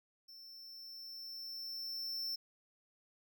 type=tone with level ramp; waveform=square; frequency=5370 Hz; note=E8; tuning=31 cents sharp; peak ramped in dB=-53 to -37 dBFS; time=0.28-2.36 s; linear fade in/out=10 ms; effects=none